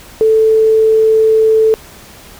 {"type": "tone", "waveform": "sine", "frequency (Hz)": 440.4, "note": "A4", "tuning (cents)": 2, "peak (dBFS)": -6, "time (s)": [0.21, 1.74], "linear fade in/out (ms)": 0, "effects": ["pink hiss -37 dBFS RMS until 2.39 s"]}